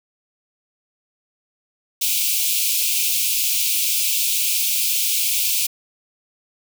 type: high-pass noise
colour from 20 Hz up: white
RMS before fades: -20 dBFS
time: 2.01-5.67 s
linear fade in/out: 10 ms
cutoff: 2300 Hz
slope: 96 dB/octave
effects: none